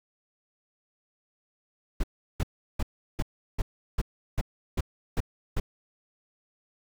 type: noise bursts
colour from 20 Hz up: brown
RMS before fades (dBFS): -25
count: 10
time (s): 2-5.6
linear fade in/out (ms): 5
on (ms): 36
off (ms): 360
effects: none